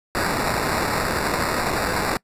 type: noise with sample-and-hold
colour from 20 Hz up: white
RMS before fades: -23 dBFS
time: 0.15-2.17 s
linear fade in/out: 0 ms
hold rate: 3150 Hz
effects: noise-tail reverb RT60 0.1 s tail -24 dB re dry + resampled to 32000 Hz